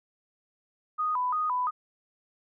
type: tone with vibrato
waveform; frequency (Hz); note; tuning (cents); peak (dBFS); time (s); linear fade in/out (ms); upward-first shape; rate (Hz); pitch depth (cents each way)
sine; 1112; C#6; +5; -25; 0.98-1.71; 20; square; 2.9; 190
effects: none